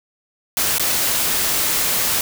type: noise with dropouts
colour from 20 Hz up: white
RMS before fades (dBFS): -19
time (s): 0.57-2.21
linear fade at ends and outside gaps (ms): 1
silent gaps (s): 0.783-0.796
effects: none